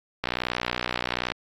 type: click train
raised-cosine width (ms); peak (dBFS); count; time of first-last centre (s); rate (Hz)
0.3; -9; 67; 0.24-1.318; 61.2
effects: AAC 64 kbps